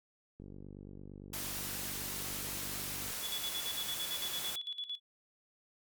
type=click train; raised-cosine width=3 ms; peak=-36 dBFS; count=133; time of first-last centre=0.4-3.105 s; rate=48.8 Hz
type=noise; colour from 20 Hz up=white; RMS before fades=-40 dBFS; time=1.33-4.56 s; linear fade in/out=5 ms
type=tone with tremolo; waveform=sine; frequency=3414 Hz; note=G#7; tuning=47 cents sharp; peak=-36 dBFS; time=3.21-5 s; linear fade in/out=50 ms; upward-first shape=square; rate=8.9 Hz; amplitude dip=75%
effects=Opus 48 kbps